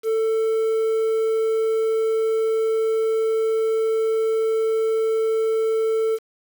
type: tone with quantisation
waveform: triangle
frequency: 444.6 Hz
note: A4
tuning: 18 cents sharp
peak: -16 dBFS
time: 0.03-6.19 s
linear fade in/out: 50 ms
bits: 7
effects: none